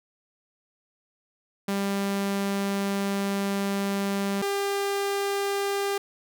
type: tone pair in turn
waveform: sawtooth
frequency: 198.3 / 399.1 Hz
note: G3 / G4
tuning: +20 / +31 cents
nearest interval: octave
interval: 1211 cents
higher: second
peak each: -21 dBFS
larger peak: neither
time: 1.68-4.42 / 4.42-5.98 s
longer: first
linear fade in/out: 5 ms
effects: none